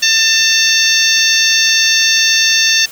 harmonic tone with a mistuned harmonic, 894 Hz, A5, 27 cents sharp, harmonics 2 / 3 / 4 / 5 / 6 / 7, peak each -16 / -16 / -16 / -16 / -16 / -16 dBFS, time 0.02-2.86 s, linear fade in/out 10 ms, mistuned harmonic 6, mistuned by +38 cents, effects white hiss -34 dBFS RMS until 2.91 s

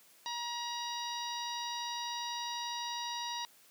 harmonic tone, 952 Hz, A#5, 36 cents sharp, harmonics 1 / 2 / 3 / 4 / 5 / 6, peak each -39 / -47 / -47 / -42 / -46 / -46 dBFS, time 0.26-3.45 s, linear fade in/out 0 ms, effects white hiss -62 dBFS RMS until 3.7 s + high-pass 150 Hz 12 dB/octave

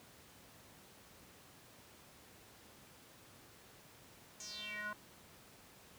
square tone with band-pass filter sweep, 210 Hz, G#3, 19 cents sharp, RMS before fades -45 dBFS, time 4.4-4.93 s, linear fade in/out 2 ms, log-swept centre 6800 to 1200 Hz, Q 6.4, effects pink hiss -60 dBFS RMS until 5.98 s + high-pass 80 Hz 12 dB/octave

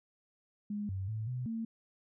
sine tone with pitch steps, 206.9 / 95.7 / 109.4 / 125.4 / 226.1 Hz, G#3 / G2 / A2 / B2 / A3, -6 / -41 / -9 / +27 / +47 cents, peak -34 dBFS, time 0.7-1.65 s, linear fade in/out 5 ms, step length 190 ms, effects none

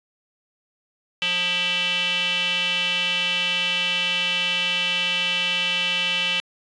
square tone with band-pass filter, 178.2 Hz, F3, 35 cents sharp, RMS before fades -23 dBFS, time 1.22-6.4 s, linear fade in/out 0 ms, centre 2900 Hz, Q 7.7, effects resampled to 22050 Hz

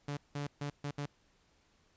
sawtooth tone bursts at uneven times, 144.2 Hz, D3, 31 cents flat, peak -32 dBFS, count 5, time 0.08-0.17 / 0.35-0.47 / 0.61-0.7 / 0.84-0.91 / 0.98-1.06 s, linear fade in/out 5 ms, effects pink hiss -70 dBFS RMS until 1.96 s + resampled to 16000 Hz

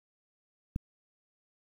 click, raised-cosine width 5 ms, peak -19 dBFS, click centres 0.761 s, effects 9-bit

